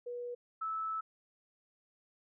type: tone pair in turn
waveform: sine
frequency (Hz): 485.2 / 1308.5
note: B4 / E6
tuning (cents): -31 / -13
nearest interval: octave + perfect fourth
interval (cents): 1718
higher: second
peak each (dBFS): -38 / -34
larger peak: second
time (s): 0.06-0.35 / 0.61-1.01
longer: second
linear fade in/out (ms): 10
effects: none